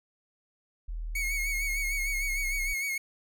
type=exponential sweep; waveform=sine; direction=down; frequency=41.01 to 31.03 Hz; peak=-32 dBFS; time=0.88-2.74 s; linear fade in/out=10 ms
type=tone with vibrato; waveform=45% pulse; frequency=2200 Hz; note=C#7; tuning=14 cents flat; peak=-29 dBFS; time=1.15-2.98 s; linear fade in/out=5 ms; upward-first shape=sine; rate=6.6 Hz; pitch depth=48 cents each way
effects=none